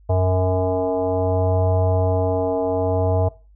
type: tone with frequency modulation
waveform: sine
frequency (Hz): 277.2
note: C#4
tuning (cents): 0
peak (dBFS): -16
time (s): 0.09-3.29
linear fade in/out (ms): 10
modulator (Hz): 185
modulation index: 2.6
effects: noise-tail reverb RT60 0.3 s tail -18 dB re dry + added 50 Hz sine -47 dBFS peak until 3.55 s